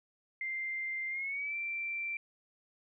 sine tone with pitch glide, 2093 to 2349 Hz, C7 to D7, 0 to 0 cents, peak -34 dBFS, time 0.41-2.17 s, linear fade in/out 2 ms, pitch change +200 cents, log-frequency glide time 1.09-1.56 s, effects none

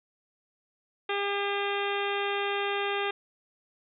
harmonic tone with a mistuned harmonic, 402.6 Hz, G4, 46 cents sharp, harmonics 1 / 2 / 3 / 4 / 5 / 6 / 7 / 8 / 9, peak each -31 / -34 / -36 / -37 / -38 / -39 / -39 / -40 / -41 dBFS, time 1.09-3.11 s, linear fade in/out 5 ms, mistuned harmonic 7, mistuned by -46 cents, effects none

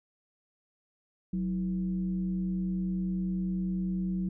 sine tone with frequency modulation, 185 Hz, F#3, in tune, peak -28 dBFS, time 1.33-4.29 s, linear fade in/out 5 ms, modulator 140 Hz, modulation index 0.43, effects none

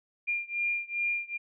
sine beating tone pair, 2400 / 2402.5 Hz, D7 / D7, +37 / +39 cents, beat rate 2.5 Hz, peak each -31 / -32 dBFS, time 0.27-1.38 s, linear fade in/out 20 ms, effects none

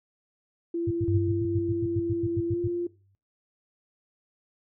sine tone with pitch glide, 338.9 to 347.8 Hz, E4 to F4, +48 to -7 cents, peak -26 dBFS, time 0.74-2.87 s, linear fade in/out 5 ms, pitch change +45 cents, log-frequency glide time 2.47-2.6 s
sine tone bursts, 104.7 Hz, G#2, 15 cents sharp, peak -25 dBFS, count 14, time 0.87-2.677 s, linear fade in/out 5 ms, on 39 ms, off 97 ms
sine tone with exponential decay, 98 Hz, G2, in tune, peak -23 dBFS, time 1.08-3.15 s, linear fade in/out 0 ms, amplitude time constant 450 ms
effects noise-tail reverb RT60 0.3 s tail -19 dB re dry

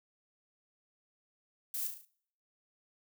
violet noise with echo, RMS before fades -37 dBFS, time 1.74-1.87 s, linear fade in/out 2 ms, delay 36 ms, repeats 5, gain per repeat -5 dB, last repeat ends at 2.05 s, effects noise-tail reverb RT60 0.6 s tail -22 dB re dry

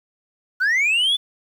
sine linear sweep, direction up, 1440 to 3520 Hz, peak -13 dBFS, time 0.6-1.17 s, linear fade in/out 20 ms, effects tanh soft clip ceiling -15 dBFS + 8-bit

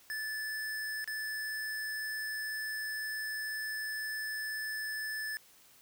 square tone with dropouts, 1743 Hz, A6, 17 cents flat, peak -36 dBFS, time 0.1-5.37 s, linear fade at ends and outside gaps 0 ms, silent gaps 1.043-1.076 s, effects white hiss -61 dBFS RMS until 5.81 s

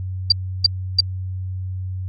sine tone bursts, 4699 Hz, D8, in tune, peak -8 dBFS, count 3, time 0.3-1.006 s, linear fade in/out 5 ms, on 22 ms, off 320 ms, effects added 93 Hz sine -24 dBFS peak until 2.08 s + AAC 64 kbps

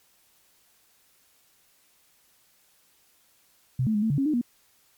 sine tone with pitch steps, 128.7 / 218.5 / 207.9 / 222.4 / 142.7 / 273.3 / 305.1 / 240.3 Hz, C3 / A3 / G#3 / A3 / D3 / C#4 / D#4 / B3, -28 / -12 / +2 / +19 / -49 / -24 / -34 / -47 cents, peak -21 dBFS, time 3.79-4.414 s, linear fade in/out 5 ms, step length 78 ms, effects white hiss -63 dBFS RMS until 4.97 s + MP3 96 kbps

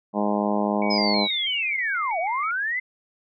harmonic tone, 103.5 Hz, G#2, 5 cents flat, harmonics 2 / 3 / 4 / 5 / 6 / 7 / 8 / 9 / 10, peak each -24 / -30 / -31 / -32 / -28 / -32 / -30 / -33 / -34 dBFS, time 0.13-1.28 s, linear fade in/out 50 ms
sine tone with vibrato, 2175 Hz, C#7, 33 cents flat, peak -30 dBFS, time 0.82-2.51 s, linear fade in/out 2 ms, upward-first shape square, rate 3.1 Hz, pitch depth 60 cents each way
sine linear two-way sweep, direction down then up, 5170 to 631 to 2082 Hz, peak -23 dBFS, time 0.9-2.8 s, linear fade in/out 10 ms, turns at 2.19 s
effects none

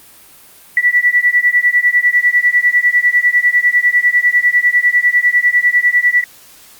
sine beating tone pair, 1953 / 1963 Hz, B6 / B6, -20 / -11 cents, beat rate 10 Hz, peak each -12 / -12 dBFS, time 0.77-6.24 s, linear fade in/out 2 ms, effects white hiss -42 dBFS RMS until 6.79 s + Opus 32 kbps

